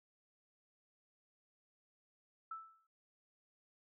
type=tone with exponential decay; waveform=sine; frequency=1318.5 Hz; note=E6; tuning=in tune; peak=-40 dBFS; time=2.51-2.87 s; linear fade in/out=5 ms; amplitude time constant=78 ms; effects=none